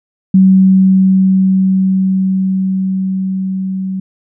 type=tone with level ramp; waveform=sine; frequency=189.6 Hz; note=F#3; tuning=43 cents sharp; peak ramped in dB=-3 to -16 dBFS; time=0.34-4 s; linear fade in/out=5 ms; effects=none